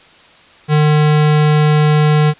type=tone; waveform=square; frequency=151.2 Hz; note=D#3; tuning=49 cents flat; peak=-9 dBFS; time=0.68-2.34 s; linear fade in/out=50 ms; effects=white hiss -44 dBFS RMS until 2.39 s + resampled to 8000 Hz